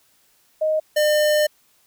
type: tone pair in turn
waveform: sine / square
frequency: 623 / 603.2 Hz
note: D#5 / D5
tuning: +2 / +46 cents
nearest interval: minor second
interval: 56 cents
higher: first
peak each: -17 / -16 dBFS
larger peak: second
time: 0.61-0.8 / 0.96-1.47 s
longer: second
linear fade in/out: 10 ms
effects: white hiss -60 dBFS RMS until 1.86 s